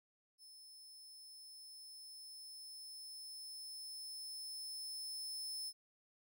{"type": "tone with level ramp", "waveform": "sawtooth", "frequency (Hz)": 5250, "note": "E8", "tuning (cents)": -8, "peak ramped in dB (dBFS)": [-54, -39], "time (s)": [0.38, 5.73], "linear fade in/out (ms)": 50, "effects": []}